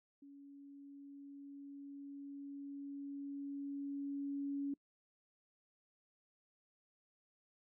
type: tone with level ramp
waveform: sine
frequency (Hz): 280.8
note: C#4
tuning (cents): +22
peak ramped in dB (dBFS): -54 to -36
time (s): 0.22-4.74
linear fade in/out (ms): 5
effects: noise-tail reverb RT60 0.1 s tail -25 dB re dry